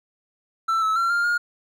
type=tone with pitch steps; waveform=triangle; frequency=1333 / 1301 / 1364 / 1400 / 1422 Hz; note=E6 / E6 / F6 / F6 / F6; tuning=+19 / -23 / -41 / +4 / +31 cents; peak=-17 dBFS; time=0.68-1.38 s; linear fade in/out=10 ms; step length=140 ms; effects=none